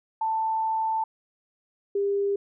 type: tone pair in turn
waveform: sine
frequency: 886 / 400.5 Hz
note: A5 / G4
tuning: +12 / +37 cents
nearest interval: octave + major second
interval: 1375 cents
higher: first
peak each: -23 / -22 dBFS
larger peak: second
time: 0.21-1.04 / 1.95-2.36 s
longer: first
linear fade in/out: 5 ms
effects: none